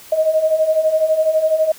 sine beating tone pair, 621 / 633 Hz, D#5 / D#5, -3 / +30 cents, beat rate 12 Hz, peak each -19 / -14 dBFS, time 0.12-1.72 s, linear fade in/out 5 ms, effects white hiss -41 dBFS RMS until 1.78 s

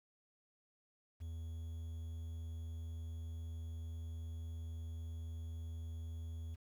triangle tone with quantisation, 81.9 Hz, E2, 11 cents flat, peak -40 dBFS, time 1.2-6.56 s, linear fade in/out 20 ms, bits 11, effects none

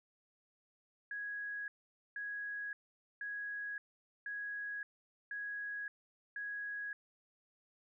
sine tone bursts, 1661.2 Hz, G#6, in tune, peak -39 dBFS, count 6, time 1.11-6.93 s, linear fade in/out 2 ms, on 570 ms, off 480 ms, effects none

